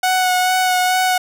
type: tone with vibrato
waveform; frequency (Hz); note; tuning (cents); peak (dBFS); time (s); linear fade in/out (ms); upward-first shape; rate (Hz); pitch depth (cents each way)
sawtooth; 737; F#5; -7; -10; 0.03-1.18; 5; sine; 2.3; 16
effects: none